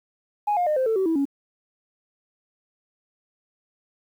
sine tone with pitch steps, 830.6 / 710.7 / 608 / 520.2 / 445.1 / 380.8 / 325.8 / 278.8 Hz, G#5 / F5 / D#5 / C5 / A4 / F#4 / E4 / C#4, 0 / +30 / -40 / -10 / +20 / +50 / -20 / +10 cents, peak -18 dBFS, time 0.47-1.254 s, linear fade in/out 10 ms, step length 98 ms, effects tanh soft clip ceiling -16 dBFS + 9-bit

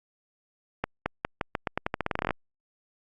accelerating click train, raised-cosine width 0.5 ms, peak -11 dBFS, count 19, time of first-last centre 0.84-2.307 s, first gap 220 ms, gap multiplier 0.86, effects Opus 48 kbps

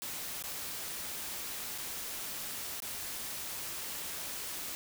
white noise with dropouts, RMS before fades -40 dBFS, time 0.02-4.75 s, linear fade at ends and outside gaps 0 ms, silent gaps 0.425-0.438 / 1.778-1.783 / 2.802-2.822 s, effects none

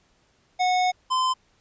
square tone pair in turn, 732 / 1028.9 Hz, F#5 / C6, -19 / -29 cents, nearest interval tritone, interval 590 cents, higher second, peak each -20 / -21 dBFS, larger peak first, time 0.59-0.92 / 1.1-1.34 s, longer first, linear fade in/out 20 ms, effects pink hiss -64 dBFS RMS until 1.6 s + resampled to 16000 Hz

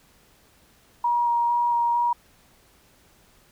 sine tone with vibrato, 950 Hz, A#5, 33 cents sharp, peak -19 dBFS, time 1.04-2.13 s, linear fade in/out 5 ms, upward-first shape square, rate 2.2 Hz, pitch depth 9 cents each way, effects pink hiss -58 dBFS RMS until 3.51 s

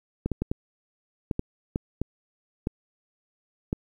clicks, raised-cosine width 3 ms, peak -13 dBFS, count 10, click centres 0.26 / 0.317 / 0.42 / 0.515 / 1.312 / 1.394 / 1.759 / 2.016 / 2.671 / 3.729 s, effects 9-bit

